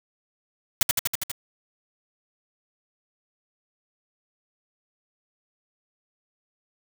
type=noise with echo; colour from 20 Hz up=white; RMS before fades=-18 dBFS; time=0.81-0.83 s; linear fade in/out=2 ms; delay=81 ms; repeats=6; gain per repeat=-2 dB; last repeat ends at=1.316 s; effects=none